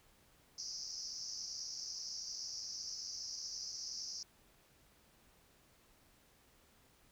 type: band-pass noise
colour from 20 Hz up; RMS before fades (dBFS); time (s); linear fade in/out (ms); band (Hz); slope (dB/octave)
white; -45; 0.58-4.23; 2; 4800 to 6000; 96
effects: pink hiss -68 dBFS RMS until 7.11 s